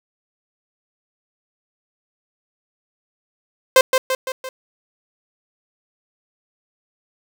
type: tone with echo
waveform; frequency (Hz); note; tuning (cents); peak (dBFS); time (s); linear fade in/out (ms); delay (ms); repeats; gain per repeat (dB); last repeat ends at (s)
sawtooth; 521; C5; -7; -4; 3.76-3.81; 2; 170; 4; -5; 4.49
effects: none